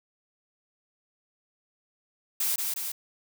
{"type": "noise with echo", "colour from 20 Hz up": "blue", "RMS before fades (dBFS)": -27, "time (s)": [2.4, 2.56], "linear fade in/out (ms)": 5, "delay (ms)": 180, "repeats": 2, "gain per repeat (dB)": -3, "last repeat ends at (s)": 2.92, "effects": []}